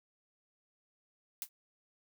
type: noise with exponential decay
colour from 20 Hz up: blue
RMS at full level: -34 dBFS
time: 1.42-1.49 s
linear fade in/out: 1 ms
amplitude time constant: 15 ms
effects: none